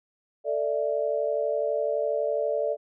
sine chord, A suspended fourth, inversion none, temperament equal with one note detuned, 444.3 / 587.3 / 659.3 Hz, A4 / D5 / E5, +17 / 0 / 0 cents, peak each -29 / -26 / -31 dBFS, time 0.44-2.77 s, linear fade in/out 50 ms, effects none

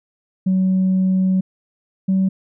sine tone pair in turn, 187.6 / 190.33 Hz, F#3 / F#3, +24 / +49 cents, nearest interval unison, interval 25 cents, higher second, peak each -12 / -12 dBFS, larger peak neither, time 0.46-1.41 / 2.08-2.29 s, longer first, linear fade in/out 10 ms, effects tanh soft clip ceiling -11 dBFS

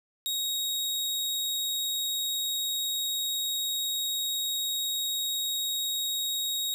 sawtooth tone, 3774 Hz, A#7, 21 cents sharp, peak -25 dBFS, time 0.26-6.74 s, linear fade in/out 0 ms, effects none

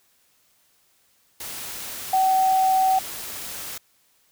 sine tone in noise, 759 Hz, F#5, 44 cents sharp, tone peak -16 dBFS, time 2.13-2.99 s, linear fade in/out 5 ms, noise white, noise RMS -34 dBFS, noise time 1.4-3.78 s, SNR +15 dB, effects white hiss -63 dBFS RMS until 4.31 s

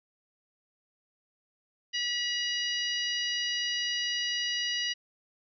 harmonic tone with a mistuned harmonic, 964 Hz, B5, 42 cents flat, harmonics 2 / 3 / 4 / 5 / 6, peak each -35 / -31 / -40 / -36 / -40 dBFS, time 1.93-4.94 s, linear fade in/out 20 ms, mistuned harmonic 2, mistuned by +15 cents, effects none

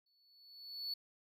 triangle tone with exponential growth, 4435 Hz, C#8, in tune, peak -35 dBFS, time 0.06-0.94 s, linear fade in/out 5 ms, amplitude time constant 190 ms, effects none

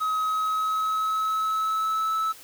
triangle tone with pitch glide, 1271 to 1306.7 Hz, D#6 to E6, +36 to -16 cents, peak -21 dBFS, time 0-2.33 s, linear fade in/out 20 ms, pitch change +48 cents, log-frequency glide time 0.21-2.13 s, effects white hiss -47 dBFS RMS until 2.43 s

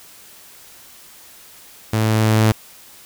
sawtooth tone with level ramp, 109.6 Hz, A2, 6 cents flat, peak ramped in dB -12 to -7 dBFS, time 1.93-2.52 s, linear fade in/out 5 ms, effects white hiss -44 dBFS RMS until 3.05 s

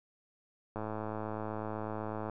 click train, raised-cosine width 1 ms, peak -24 dBFS, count 167, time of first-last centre 0.76-2.297 s, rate 108 Hz, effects none

